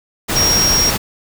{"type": "tone in noise", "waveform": "sine", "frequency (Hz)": 5600, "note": "F8", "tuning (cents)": 4, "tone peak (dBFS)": -12, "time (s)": [0.35, 0.91], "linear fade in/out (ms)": 20, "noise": "pink", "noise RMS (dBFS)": -18, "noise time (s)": [0.28, 0.98], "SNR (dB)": 3, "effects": []}